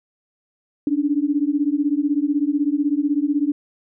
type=beating tone pair; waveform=sine; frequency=282.8 / 298.8 Hz; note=C#4 / D4; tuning=+35 / +30 cents; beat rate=16 Hz; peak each=-20 dBFS; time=0.87-3.52 s; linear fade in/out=2 ms; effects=none